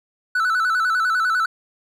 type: tone with vibrato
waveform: triangle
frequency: 1402 Hz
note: F6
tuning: 6 cents sharp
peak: -15 dBFS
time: 0.35-1.46 s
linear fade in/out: 5 ms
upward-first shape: square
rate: 10 Hz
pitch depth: 100 cents each way
effects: none

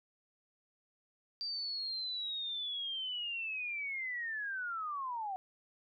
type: linear sweep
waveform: sine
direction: down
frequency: 4697 to 740 Hz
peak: -36 dBFS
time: 1.41-5.36 s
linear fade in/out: 0 ms
effects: none

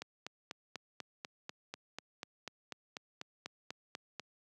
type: click train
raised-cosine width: 0.2 ms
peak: -24 dBFS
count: 18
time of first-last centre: 0.02-4.197 s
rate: 4.07 Hz
effects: high-pass 150 Hz 12 dB/octave

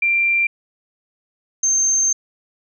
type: tone pair in turn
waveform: sine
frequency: 2368 / 6322 Hz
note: D7 / G8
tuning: +14 / +14 cents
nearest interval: octave + perfect fourth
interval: 1700 cents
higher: second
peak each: -14 dBFS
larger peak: neither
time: 0.02-0.47 / 1.63-2.13 s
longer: second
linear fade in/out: 5 ms
effects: none

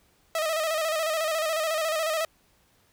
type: tone with vibrato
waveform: sawtooth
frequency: 635 Hz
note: D#5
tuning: 35 cents sharp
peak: -21 dBFS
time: 0.35-2.25 s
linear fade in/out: 2 ms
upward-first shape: square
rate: 14 Hz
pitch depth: 51 cents each way
effects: pink hiss -64 dBFS RMS until 2.92 s

